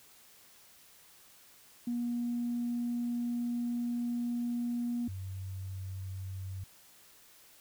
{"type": "tone pair in turn", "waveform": "sine", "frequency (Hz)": [239.4, 95.01], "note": ["A#3", "F#2"], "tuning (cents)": [46, 46], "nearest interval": "octave + major third", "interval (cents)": 1600, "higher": "first", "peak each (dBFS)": [-30, -37], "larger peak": "first", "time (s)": [[1.87, 5.08], [5.08, 6.64]], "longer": "first", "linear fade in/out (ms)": 5, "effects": ["tanh soft clip ceiling -26 dBFS", "white hiss -59 dBFS RMS until 7.6 s"]}